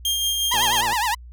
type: tone with tremolo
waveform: sawtooth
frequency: 3209 Hz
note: G7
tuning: 40 cents sharp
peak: -16 dBFS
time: 0.05-0.81 s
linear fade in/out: 2 ms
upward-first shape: sine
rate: 5.6 Hz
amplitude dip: 30%
type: tone with vibrato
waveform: sawtooth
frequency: 908 Hz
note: A#5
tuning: 46 cents flat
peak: -16 dBFS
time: 0.51-1.15 s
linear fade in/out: 10 ms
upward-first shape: triangle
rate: 9.8 Hz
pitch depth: 210 cents each way
type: click train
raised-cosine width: 1 ms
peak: -21 dBFS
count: 47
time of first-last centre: 0.54-0.93 s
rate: 118 Hz
effects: added 60 Hz sine -38 dBFS peak until 1.32 s